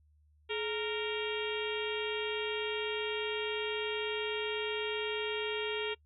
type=harmonic tone with a mistuned harmonic; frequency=464.1 Hz; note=A#4; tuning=8 cents flat; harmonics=1 / 2 / 3 / 4 / 5 / 6 / 7 / 8; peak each=-35 / -44 / -45 / -45 / -42 / -41 / -41 / -48 dBFS; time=0.49-5.95 s; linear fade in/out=20 ms; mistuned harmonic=1; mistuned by=-150 cents; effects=noise-tail reverb RT60 0.1 s tail -26 dB re dry + added 75 Hz sine -63 dBFS peak until 6.05 s